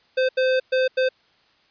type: tone bursts at uneven times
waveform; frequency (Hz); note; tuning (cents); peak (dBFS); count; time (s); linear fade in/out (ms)
square; 517; C5; -21; -18; 4; 0.17-0.29 / 0.37-0.6 / 0.72-0.88 / 0.97-1.09; 10
effects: white hiss -60 dBFS RMS until 1.7 s + resampled to 11025 Hz